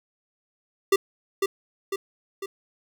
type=tone with echo; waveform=square; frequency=392 Hz; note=G4; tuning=in tune; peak=-16 dBFS; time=0.92-0.96 s; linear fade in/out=5 ms; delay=500 ms; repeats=3; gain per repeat=-5 dB; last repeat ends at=2.46 s; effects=none